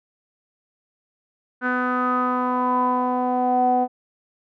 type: tone with low-pass filter sweep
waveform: sawtooth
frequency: 250.4 Hz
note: B3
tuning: 24 cents sharp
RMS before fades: -21 dBFS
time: 1.61-3.88 s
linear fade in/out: 50 ms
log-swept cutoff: 1500 to 700 Hz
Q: 8.2
effects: none